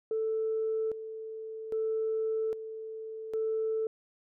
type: tone with tremolo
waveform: sine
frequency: 441.4 Hz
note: A4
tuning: 5 cents sharp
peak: -27 dBFS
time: 0.11-3.87 s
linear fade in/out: 2 ms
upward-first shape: square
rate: 0.62 Hz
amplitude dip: 70%
effects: tanh soft clip ceiling -23 dBFS